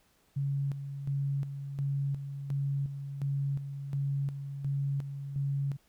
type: tone with tremolo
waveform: sine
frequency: 139.4 Hz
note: C#3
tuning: 10 cents sharp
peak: -28 dBFS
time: 0.36-5.77 s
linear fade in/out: 10 ms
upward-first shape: square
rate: 1.4 Hz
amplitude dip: 60%
effects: pink hiss -68 dBFS RMS until 5.88 s